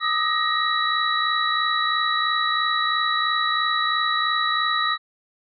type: tone cluster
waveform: sine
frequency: 1216 / 1279 / 1884 / 3916 Hz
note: D#6 / D#6 / A#6 / B7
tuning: -40 / +47 / +18 / -15 cents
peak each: -25 dBFS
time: 0-4.98 s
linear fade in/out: 50 ms
effects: none